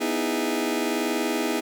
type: chord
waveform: sawtooth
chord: E major seventh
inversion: second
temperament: just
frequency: 247.2 / 309 / 329.6 / 412 Hz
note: B3 / D#4 / E4 / G#4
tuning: +2 / -12 / 0 / -14 cents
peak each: -25 dBFS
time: 0-1.61 s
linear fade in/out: 20 ms
effects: none